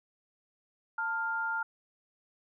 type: tone pair together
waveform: sine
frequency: 894 / 1401.1 Hz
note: A5 / F6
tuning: +27 / +5 cents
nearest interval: minor sixth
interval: 778 cents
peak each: -35 / -31 dBFS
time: 0.98-1.63 s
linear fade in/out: 5 ms
effects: none